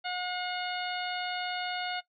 harmonic tone with a mistuned harmonic, 724 Hz, F#5, 38 cents flat, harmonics 1 / 2 / 3 / 4 / 5 / 6, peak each -35 / -38 / -40 / -41 / -42 / -43 dBFS, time 0.04-2.01 s, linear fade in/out 20 ms, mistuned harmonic 3, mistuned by -20 cents, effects noise-tail reverb RT60 0.1 s tail -17 dB re dry

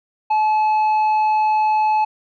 triangle tone with tanh clipping, 860 Hz, A5, 40 cents flat, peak -15 dBFS, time 0.3-2.05 s, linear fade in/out 10 ms, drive 9 dB, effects none

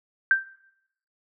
sine tone with exponential decay, 1568 Hz, G6, in tune, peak -12 dBFS, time 0.31-0.49 s, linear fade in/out 1 ms, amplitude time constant 39 ms, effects noise-tail reverb RT60 0.8 s tail -20 dB re dry

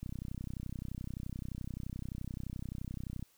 click train, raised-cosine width 5 ms, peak -28 dBFS, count 102, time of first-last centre 0.03-3.226 s, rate 31.6 Hz, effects white hiss -68 dBFS RMS until 3.37 s

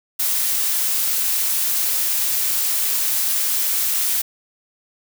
blue noise, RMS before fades -20 dBFS, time 0.19-4.22 s, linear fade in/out 10 ms, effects none

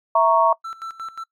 sine chord, A# diminished, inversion second, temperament equal, 659.3 / 932.3 / 1108.7 Hz, E5 / A#5 / C#6, 0 / 0 / 0 cents, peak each -17 dBFS, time 0.15-0.53 s, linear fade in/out 5 ms
triangle tone with tremolo, 1334 Hz, E6, 20 cents sharp, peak -26 dBFS, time 0.64-1.24 s, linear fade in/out 10 ms, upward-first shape square, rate 5.6 Hz, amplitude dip 80%
effects noise-tail reverb RT60 0.1 s tail -20 dB re dry + MP3 96 kbps

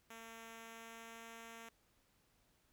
5% pulse tone with pitch glide, 227.1 to 228.5 Hz, A#3 to A#3, -45 to -34 cents, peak -40 dBFS, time 0.1-1.69 s, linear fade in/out 5 ms, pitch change +11 cents, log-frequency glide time 0.54-1.27 s, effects pink hiss -75 dBFS RMS until 2.72 s

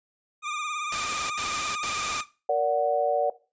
25% pulse tone with vibrato, 1206 Hz, D6, 46 cents sharp, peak -25 dBFS, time 0.42-2.25 s, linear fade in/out 50 ms, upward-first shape triangle, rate 18 Hz, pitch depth 61 cents each way
white noise bursts, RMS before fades -30 dBFS, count 3, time 0.92-2.208 s, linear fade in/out 2 ms, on 380 ms, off 74 ms
sine chord, Bb augmented, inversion none, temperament equal with one note detuned, 466.2 / 579.6 / 740 Hz, Bb4 / D5 / F#5, 0 / -23 / 0 cents, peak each -28 / -24 / -25 dBFS, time 2.49-3.3 s, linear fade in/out 5 ms
effects noise-tail reverb RT60 0.3 s tail -17 dB re dry + resampled to 16000 Hz

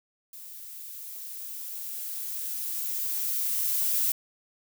violet noise with level ramp, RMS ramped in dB -44 to -25 dBFS, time 0.33-4.12 s, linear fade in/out 2 ms, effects none

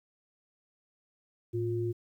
sine tone pair together, 111.2 / 353 Hz, A2 / F4, +19 / +19 cents, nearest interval octave + minor sixth, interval 2000 cents, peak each -32 / -31 dBFS, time 1.53-1.93 s, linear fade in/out 20 ms, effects 11-bit

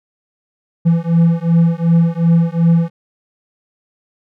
triangle beating tone pair, 166.2 / 168.9 Hz, E3 / E3, +15 / +42 cents, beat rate 2.7 Hz, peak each -11 dBFS, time 0.85-2.9 s, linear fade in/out 20 ms, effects none

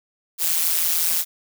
blue noise with amplitude modulation, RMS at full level -17 dBFS, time 0.38-1.25 s, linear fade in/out 50 ms, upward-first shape sine, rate 167 Hz, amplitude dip 90%, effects none

